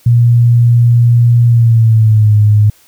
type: tone with pitch glide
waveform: sine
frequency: 119 to 105.41 Hz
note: A#2 to G#2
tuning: +36 to +26 cents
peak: -4 dBFS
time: 0.06-2.7 s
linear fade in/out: 5 ms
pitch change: -210 cents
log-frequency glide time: 1.46-2.35 s
effects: white hiss -47 dBFS RMS until 2.87 s